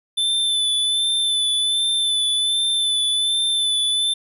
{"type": "tone with vibrato", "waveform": "square", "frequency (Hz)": 3520, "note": "A7", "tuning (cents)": 0, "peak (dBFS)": -18, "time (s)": [0.17, 4.14], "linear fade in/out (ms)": 10, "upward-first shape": "sine", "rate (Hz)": 1.3, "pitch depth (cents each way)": 25, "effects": ["resampled to 32000 Hz"]}